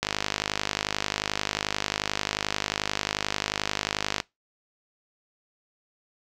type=click train; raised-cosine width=0.2 ms; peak=-7 dBFS; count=215; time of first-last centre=0.03-4.202 s; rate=51.3 Hz; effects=noise-tail reverb RT60 0.2 s tail -23 dB re dry

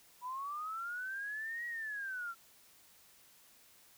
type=linear two-way sweep; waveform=sine; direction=up then down; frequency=969 to 1916 to 1342 Hz; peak=-38 dBFS; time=0.21-2.35 s; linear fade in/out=50 ms; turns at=1.66 s; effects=white hiss -63 dBFS RMS until 3.97 s

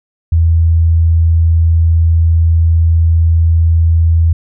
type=tone; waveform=sine; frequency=82.41 Hz; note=E2; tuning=in tune; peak=-6 dBFS; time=0.32-4.33 s; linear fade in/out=5 ms; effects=none

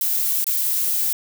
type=noise with dropouts; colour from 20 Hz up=violet; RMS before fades=-21 dBFS; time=0.01-1.13 s; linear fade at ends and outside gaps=1 ms; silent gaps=0.443-0.467 s; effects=none

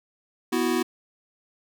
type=chord; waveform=square; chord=B suspended fourth; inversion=none; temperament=equal; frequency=246.9 / 329.6 / 370 Hz; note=B3 / E4 / F#4; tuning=0 / 0 / 0 cents; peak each=-27 dBFS; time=0.52-0.83 s; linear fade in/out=10 ms; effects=none

